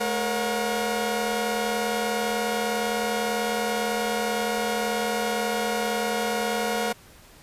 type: tone cluster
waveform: sawtooth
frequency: 216 / 471.9 / 550 / 723 Hz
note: A3 / A#4 / C#5 / F#5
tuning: -32 / +21 / -14 / -40 cents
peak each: -27 / -24 / -30 / -25 dBFS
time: 0-6.93 s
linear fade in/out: 10 ms
effects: pink hiss -51 dBFS RMS until 7.42 s + resampled to 32000 Hz